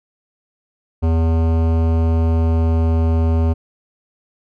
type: tone with hard clipping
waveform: sine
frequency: 81.8 Hz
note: E2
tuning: 13 cents flat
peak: -15 dBFS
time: 1.02-3.54 s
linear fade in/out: 20 ms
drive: 17 dB
effects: none